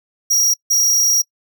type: tone bursts at uneven times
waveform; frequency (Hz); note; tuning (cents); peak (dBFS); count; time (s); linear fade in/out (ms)
45% pulse; 5690; F8; +31; -13; 2; 0.3-0.54 / 0.7-1.22; 10
effects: noise-tail reverb RT60 0.1 s tail -23 dB re dry